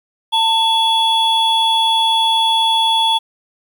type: tone pair together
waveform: triangle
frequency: 896 / 3383 Hz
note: A5 / G#7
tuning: +31 / +31 cents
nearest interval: octave + major seventh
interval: 2300 cents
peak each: -13 dBFS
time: 0.32-3.19 s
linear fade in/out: 20 ms
effects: 8-bit

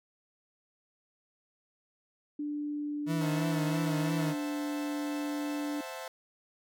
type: tone with pitch glide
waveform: sine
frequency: 294.7 to 292.5 Hz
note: D4 to D4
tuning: +6 to -7 cents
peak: -32 dBFS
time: 2.39-5.81 s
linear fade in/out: 5 ms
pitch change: -13 cents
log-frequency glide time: 2.66-4.26 s
type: tone with vibrato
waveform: 40% pulse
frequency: 160.1 Hz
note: D#3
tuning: 50 cents sharp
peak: -29 dBFS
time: 3.06-4.35 s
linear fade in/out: 50 ms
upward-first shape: triangle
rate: 3 Hz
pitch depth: 57 cents each way
type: chord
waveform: sawtooth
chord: F# half-diminished seventh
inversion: second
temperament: equal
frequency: 523.3 / 659.3 / 740 / 880 Hz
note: C5 / E5 / F#5 / A5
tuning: 0 / 0 / 0 / 0 cents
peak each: -39 / -40 / -45 / -42 dBFS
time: 3.21-6.08 s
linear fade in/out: 2 ms
effects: none

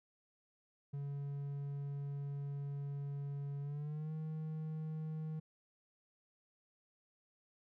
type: tone with pitch glide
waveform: triangle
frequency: 141.4 to 156.89 Hz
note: C#3 to D#3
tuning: +35 to +15 cents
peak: -37 dBFS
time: 0.93-5.4 s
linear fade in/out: 10 ms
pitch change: +180 cents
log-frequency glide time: 3.61-4.12 s
effects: none

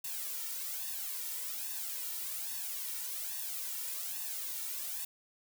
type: noise with flanger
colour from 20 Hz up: blue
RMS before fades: -39 dBFS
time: 0.04-5.05 s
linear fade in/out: 5 ms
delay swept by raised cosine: 1.1 to 2.2 ms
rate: 1.2 Hz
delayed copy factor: +1
effects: none

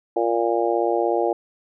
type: harmonic tone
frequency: 116.54 Hz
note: A#2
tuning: in tune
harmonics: 3 / 4 / 5 / 6 / 7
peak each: -23 / -24 / -25 / -26 / -26 dBFS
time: 0.16-1.33 s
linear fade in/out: 5 ms
effects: none

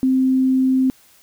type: tone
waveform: sine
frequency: 261 Hz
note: C4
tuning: 4 cents flat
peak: -13 dBFS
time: 0.03-0.9 s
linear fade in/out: 0 ms
effects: white hiss -52 dBFS RMS until 1.22 s

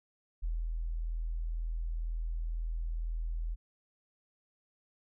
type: tone with ADSR envelope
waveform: sine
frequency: 41.02 Hz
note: E1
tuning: 8 cents flat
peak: -30 dBFS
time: 0.42-3.56 s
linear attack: 21 ms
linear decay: 240 ms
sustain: -2 dB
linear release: 31 ms
effects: none

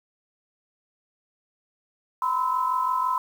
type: tone cluster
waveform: sine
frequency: 978 / 1024 / 1301 Hz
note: B5 / C6 / E6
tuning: -17 / -38 / -23 cents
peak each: -29 / -23 / -30 dBFS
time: 2.22-3.18 s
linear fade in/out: 2 ms
effects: 8-bit

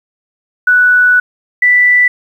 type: tone pair in turn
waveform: sine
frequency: 1480 / 1975.6 Hz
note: F#6 / B6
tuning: 0 / 0 cents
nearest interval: perfect fourth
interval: 500 cents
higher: second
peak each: -5 dBFS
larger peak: neither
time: 0.67-1.2 / 1.62-2.08 s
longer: first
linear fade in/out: 5 ms
effects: 7-bit

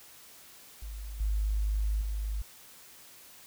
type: tone with level steps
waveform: sine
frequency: 51.91 Hz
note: G#1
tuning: in tune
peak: -37 / -26 / -30 dBFS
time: 0.82-2.42 s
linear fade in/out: 5 ms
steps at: 1.2 / 2.01 s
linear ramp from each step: 5 ms
effects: white hiss -53 dBFS RMS until 3.46 s

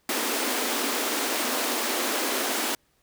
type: high-pass noise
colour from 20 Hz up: pink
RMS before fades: -27 dBFS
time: 0.09-2.75 s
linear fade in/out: 2 ms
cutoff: 230 Hz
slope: 96 dB/octave
effects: pink hiss -67 dBFS RMS until 3.02 s

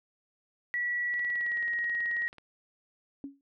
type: tone with pitch glide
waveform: sine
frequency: 1939 to 1890.3 Hz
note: B6 to A#6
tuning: -32 to +24 cents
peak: -28 dBFS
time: 0.74-2.28 s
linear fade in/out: 0 ms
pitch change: -44 cents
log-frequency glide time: 1.3-1.63 s
type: click train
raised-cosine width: 0.3 ms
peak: -33 dBFS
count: 24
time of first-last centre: 1.14-2.383 s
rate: 18.5 Hz
type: tone with exponential decay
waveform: sine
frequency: 278 Hz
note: C#4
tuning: 5 cents sharp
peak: -33 dBFS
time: 3.24-3.41 s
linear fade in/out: 1 ms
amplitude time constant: 36 ms
effects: none

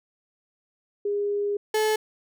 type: tone pair in turn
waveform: sine / 35% pulse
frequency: 408.3 / 431.9 Hz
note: G#4 / A4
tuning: -29 / -32 cents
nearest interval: minor second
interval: 97 cents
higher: second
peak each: -23 / -19 dBFS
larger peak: second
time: 1.05-1.57 / 1.74-1.96 s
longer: first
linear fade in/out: 5 ms
effects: none

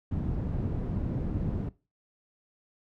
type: low-pass noise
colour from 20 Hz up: white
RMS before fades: -31 dBFS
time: 0.11-1.69 s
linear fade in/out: 5 ms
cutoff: 170 Hz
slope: 12 dB/octave
effects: noise-tail reverb RT60 0.3 s tail -20 dB re dry

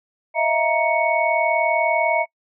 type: tone cluster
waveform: sine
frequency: 634 / 674 / 936 / 2221 Hz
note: D#5 / E5 / A#5 / C#7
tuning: +32 / +38 / +7 / +3 cents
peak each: -22 dBFS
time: 0.34-2.26 s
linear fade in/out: 50 ms
effects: noise-tail reverb RT60 0.1 s tail -25 dB re dry

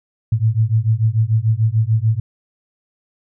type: beating tone pair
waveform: sine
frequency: 107.7 / 114.5 Hz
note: A2 / A#2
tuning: -37 / -31 cents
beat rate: 6.8 Hz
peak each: -16 dBFS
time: 0.32-2.2 s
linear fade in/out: 5 ms
effects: none

